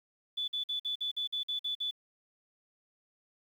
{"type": "tone bursts", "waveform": "sine", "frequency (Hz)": 3469, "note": "A7", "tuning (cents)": -25, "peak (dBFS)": -31, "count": 10, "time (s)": [0.37, 1.911], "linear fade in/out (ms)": 10, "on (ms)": 110, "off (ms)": 49, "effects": ["10-bit"]}